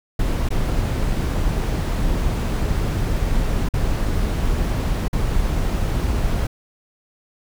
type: noise with dropouts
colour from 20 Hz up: brown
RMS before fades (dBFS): -20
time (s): 0.19-6.47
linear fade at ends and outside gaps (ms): 5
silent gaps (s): 0.489-0.504 / 3.688-3.737 / 5.082-5.129
effects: none